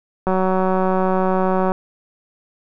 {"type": "click train", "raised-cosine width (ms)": 1, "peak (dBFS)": -6, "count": 272, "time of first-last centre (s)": [0.27, 1.719], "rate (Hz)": 187, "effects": []}